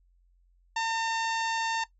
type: harmonic tone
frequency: 906 Hz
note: A#5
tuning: 50 cents flat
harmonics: 1 / 2 / 3 / 4 / 5 / 6 / 7 / 8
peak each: -28 / -34 / -38 / -40 / -42 / -44 / -45 / -46 dBFS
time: 0.76-1.84 s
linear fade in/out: 5 ms
effects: noise-tail reverb RT60 0.1 s tail -17 dB re dry + added 44 Hz sine -61 dBFS peak until 1.99 s